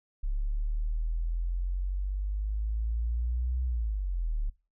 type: exponential two-way sweep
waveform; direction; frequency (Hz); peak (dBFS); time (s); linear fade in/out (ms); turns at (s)
sine; up then down; 34.65 to 63.3 to 34.65; -27; 0.23-4.5; 10; 3.64
effects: noise-tail reverb RT60 0.3 s tail -20 dB re dry